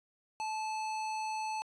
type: tone with hard clipping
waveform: sine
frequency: 870 Hz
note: A5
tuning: 20 cents flat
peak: -36 dBFS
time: 0.4-1.62 s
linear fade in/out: 0 ms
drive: 18 dB
effects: resampled to 22050 Hz